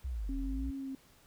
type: linear two-way sweep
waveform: sine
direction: down then up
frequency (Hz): 68.7 to 39.93 to 61.7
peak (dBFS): -34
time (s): 0.04-0.71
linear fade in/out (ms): 10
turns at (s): 0.36
type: tone with vibrato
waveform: sine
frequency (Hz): 270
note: C#4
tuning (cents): -45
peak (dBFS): -37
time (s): 0.29-0.95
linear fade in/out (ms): 2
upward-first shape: triangle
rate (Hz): 2.8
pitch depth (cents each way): 21
effects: pink hiss -63 dBFS RMS until 1.26 s